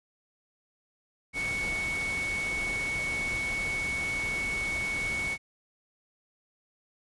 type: tone in noise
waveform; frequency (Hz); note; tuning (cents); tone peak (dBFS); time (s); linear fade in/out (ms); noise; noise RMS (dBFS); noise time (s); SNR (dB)
sine; 2220; C#7; +2; -29; 1.33-5.38; 50; pink; -38; 1.33-5.38; +6
effects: resampled to 24000 Hz